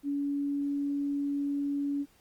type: tone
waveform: sine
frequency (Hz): 283.8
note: C#4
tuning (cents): +41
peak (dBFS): -28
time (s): 0.03-2.06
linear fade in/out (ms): 50
effects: pink hiss -64 dBFS RMS until 2.2 s + Opus 24 kbps